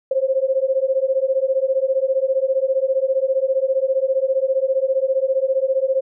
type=beating tone pair; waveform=sine; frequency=523.3 / 538.3 Hz; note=C5 / C5; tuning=0 / +49 cents; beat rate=15 Hz; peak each=-19 dBFS; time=0.11-6.01 s; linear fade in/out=5 ms; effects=none